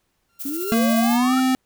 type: tone with exponential growth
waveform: sawtooth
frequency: 1381 Hz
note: F6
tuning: 20 cents flat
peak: -25 dBFS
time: 0.29-0.74 s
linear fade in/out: 2 ms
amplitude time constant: 97 ms
type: noise with tremolo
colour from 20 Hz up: violet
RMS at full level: -30 dBFS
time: 0.39-1.18 s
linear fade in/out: 20 ms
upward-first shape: square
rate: 14 Hz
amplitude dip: 35%
type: exponential sweep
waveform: sine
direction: up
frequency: 267.6 to 1396.9 Hz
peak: -25 dBFS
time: 0.45-1.4 s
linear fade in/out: 5 ms
type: tone with pitch glide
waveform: square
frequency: 228 to 258.9 Hz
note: A#3 to C4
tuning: -38 to -18 cents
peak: -17 dBFS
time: 0.72-1.55 s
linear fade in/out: 0 ms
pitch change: +220 cents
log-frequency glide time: 1.01-1.34 s
effects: pink hiss -70 dBFS RMS until 1.65 s